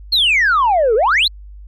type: exponential two-way sweep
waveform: sine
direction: down then up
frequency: 4376 to 414.8 to 4376 Hz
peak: -9 dBFS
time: 0.12-1.28 s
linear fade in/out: 10 ms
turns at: 0.95 s
effects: tanh soft clip ceiling -8 dBFS + added 50 Hz sine -33 dBFS peak until 1.67 s